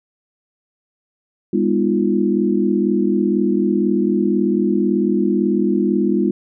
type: chord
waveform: sine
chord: F half-diminished seventh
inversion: first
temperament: equal with one note detuned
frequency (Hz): 202.9 / 246.9 / 311.1 / 349.2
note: Ab3 / Cb4 / Eb4 / F4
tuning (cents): -40 / 0 / 0 / 0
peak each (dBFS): -18 / -21 / -21 / -19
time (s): 1.53-6.31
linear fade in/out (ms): 5
effects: none